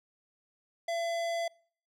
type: tone with hard clipping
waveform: sine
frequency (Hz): 675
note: E5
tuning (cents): +41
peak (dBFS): -32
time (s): 0.88-1.48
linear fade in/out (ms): 5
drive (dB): 17
effects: noise-tail reverb RT60 0.5 s tail -25 dB re dry